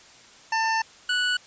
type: tone pair in turn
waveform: 25% pulse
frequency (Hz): 894 / 1476.9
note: A5 / F#6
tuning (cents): +27 / -4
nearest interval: major sixth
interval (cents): 869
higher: second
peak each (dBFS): -18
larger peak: neither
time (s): 0.52-0.82 / 1.09-1.37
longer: first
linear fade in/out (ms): 5
effects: white hiss -50 dBFS RMS until 1.46 s + resampled to 16000 Hz